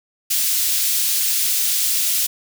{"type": "high-pass noise", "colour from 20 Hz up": "white", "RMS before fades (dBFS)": -19, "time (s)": [0.3, 2.27], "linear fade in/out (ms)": 10, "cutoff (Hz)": 3300, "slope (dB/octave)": 12, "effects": []}